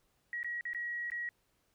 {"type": "tone with dropouts", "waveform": "sine", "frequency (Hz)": 1908, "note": "A#6", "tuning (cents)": 40, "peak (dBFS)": -35, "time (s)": [0.33, 1.29], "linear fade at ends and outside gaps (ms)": 1, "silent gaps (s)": [[0.431, 0.445], [0.61, 0.653], [0.733, 0.747], [1.101, 1.118]], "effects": ["pink hiss -75 dBFS RMS until 1.74 s"]}